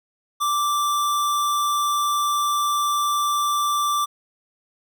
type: tone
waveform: square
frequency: 1173 Hz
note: D6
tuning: 2 cents flat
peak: -20 dBFS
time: 0.4-4.06 s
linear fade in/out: 20 ms
effects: none